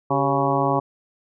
harmonic tone with a mistuned harmonic, 139.1 Hz, C#3, 6 cents sharp, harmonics 1 / 2 / 3 / 4 / 5 / 6 / 7 / 8, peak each -26 / -26 / -26 / -26 / -26 / -26 / -26 / -26 dBFS, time 0.1-0.8 s, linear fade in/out 10 ms, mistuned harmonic 3, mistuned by -92 cents, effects none

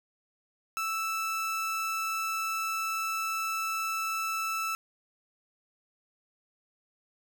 30% pulse tone, 1318.5 Hz, E6, in tune, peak -27 dBFS, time 0.77-4.75 s, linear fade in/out 0 ms, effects none

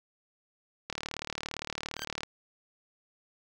click train, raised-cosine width 0.2 ms, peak -17 dBFS, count 51, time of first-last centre 0.9-2.233 s, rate 37.5 Hz
15% pulse tone with exponential growth, 1568 Hz, G6, in tune, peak -26 dBFS, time 1.96-2.04 s, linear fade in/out 2 ms, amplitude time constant 17 ms
effects none

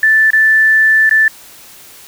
sine tone with dropouts, 1760 Hz, A6, in tune, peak -6 dBFS, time 0.03-1.28 s, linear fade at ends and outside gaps 2 ms, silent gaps 0.305-0.332 / 1.094-1.11 s, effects white hiss -38 dBFS RMS until 2.07 s

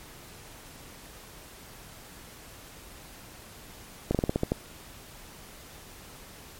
slowing click train, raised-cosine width 2 ms, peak -11 dBFS, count 8, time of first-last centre 4.11-4.519 s, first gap 37 ms, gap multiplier 1.15, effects pink hiss -48 dBFS RMS until 6.59 s + MP3 64 kbps

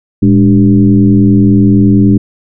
sine tone with frequency modulation, 202.4 Hz, G#3, 44 cents flat, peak -3 dBFS, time 0.22-2.18 s, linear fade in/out 10 ms, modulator 90.3 Hz, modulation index 1.2, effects none

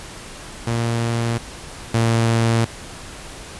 sawtooth tone pair in turn, 116.54 / 114.8 Hz, A#2 / A#2, 0 / -26 cents, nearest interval unison, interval 26 cents, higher first, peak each -15 / -11 dBFS, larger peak second, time 0.67-1.38 / 1.94-2.65 s, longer neither, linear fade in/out 5 ms, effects pink hiss -36 dBFS RMS until 3.59 s + resampled to 24000 Hz

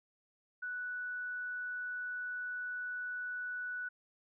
sine tone, 1480 Hz, F#6, in tune, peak -37 dBFS, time 0.62-3.89 s, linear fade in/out 10 ms, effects none

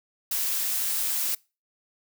blue noise, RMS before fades -27 dBFS, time 0.31-1.35 s, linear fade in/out 5 ms, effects noise-tail reverb RT60 0.3 s tail -24 dB re dry

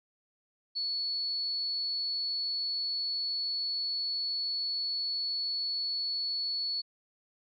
sine tone, 4413 Hz, C#8, 9 cents flat, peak -30 dBFS, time 0.75-6.82 s, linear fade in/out 20 ms, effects none

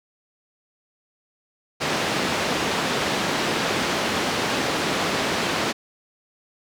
pink band-pass noise, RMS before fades -24 dBFS, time 1.8-5.73 s, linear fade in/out 20 ms, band 200 to 4900 Hz, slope 12 dB/octave, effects none

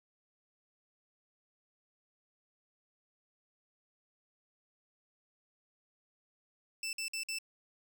20% pulse tone bursts, 2652 Hz, E7, 10 cents sharp, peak -31 dBFS, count 4, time 6.83-7.386 s, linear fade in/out 2 ms, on 100 ms, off 52 ms, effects none

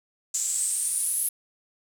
white noise with band-pass filter sweep, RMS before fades -27 dBFS, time 0.34-1.29 s, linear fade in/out 5 ms, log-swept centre 7200 to 11000 Hz, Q 8.5, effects none

